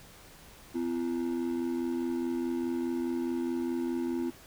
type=ring-modulated tone; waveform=triangle; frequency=297.2 Hz; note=D4; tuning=21 cents sharp; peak=-24 dBFS; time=0.74-4.31 s; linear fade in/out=20 ms; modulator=42.4 Hz; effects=pink hiss -53 dBFS RMS until 4.46 s